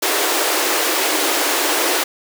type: high-pass noise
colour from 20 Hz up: pink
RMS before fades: -18 dBFS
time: 0.02-2.04 s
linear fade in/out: 10 ms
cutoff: 290 Hz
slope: 96 dB/octave
effects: none